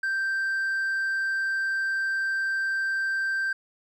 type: tone with hard clipping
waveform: sine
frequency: 1568 Hz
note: G6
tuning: in tune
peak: -25 dBFS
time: 0.03-3.53 s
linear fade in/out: 5 ms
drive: 2 dB
effects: none